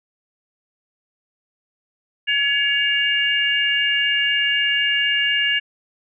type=harmonic tone; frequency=563 Hz; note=C#5; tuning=27 cents sharp; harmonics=3 / 4 / 5; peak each=-21 / -24 / -19 dBFS; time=2.27-5.6 s; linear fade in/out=20 ms; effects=none